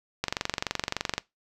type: click train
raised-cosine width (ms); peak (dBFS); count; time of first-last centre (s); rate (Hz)
0.2; -9; 23; 0.24-1.18; 23.4
effects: noise-tail reverb RT60 0.2 s tail -21 dB re dry